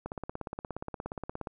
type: click train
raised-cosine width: 1 ms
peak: -22 dBFS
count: 25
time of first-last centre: 0.06-1.472 s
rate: 17 Hz
effects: none